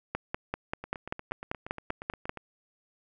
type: two click trains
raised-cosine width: 0.5 ms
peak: -24 / -15 dBFS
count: 14 / 12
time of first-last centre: 0.84-2.373 / 0.15-2.294 s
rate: 8.48 / 5.13 Hz
effects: none